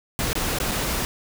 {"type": "noise with dropouts", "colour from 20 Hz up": "pink", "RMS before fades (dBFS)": -25, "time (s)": [0.19, 1.05], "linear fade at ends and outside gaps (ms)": 0, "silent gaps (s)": [[0.331, 0.354], [0.586, 0.601], [0.712, 0.716]], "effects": []}